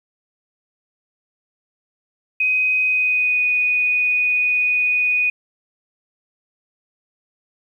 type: tone with pitch glide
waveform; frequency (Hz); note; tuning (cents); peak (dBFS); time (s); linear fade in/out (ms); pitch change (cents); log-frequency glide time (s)
sine; 2512 to 2479; D#7 to D#7; +16 to -7; -15; 2.4-5.3; 5; -23; 2.85-3.45
effects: 9-bit